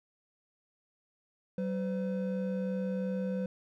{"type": "tone pair together", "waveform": "triangle", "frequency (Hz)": [190, 507.2], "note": ["F#3", "B4"], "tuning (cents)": [46, 46], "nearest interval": "octave + perfect fourth", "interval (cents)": 1700, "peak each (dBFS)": [-30, -34], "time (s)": [1.58, 3.46], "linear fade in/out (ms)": 2, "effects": []}